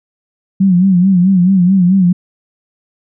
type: tone with vibrato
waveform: sine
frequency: 185 Hz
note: F#3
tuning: in tune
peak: -6 dBFS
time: 0.6-2.13 s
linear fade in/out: 10 ms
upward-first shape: sine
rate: 4.6 Hz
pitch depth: 100 cents each way
effects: none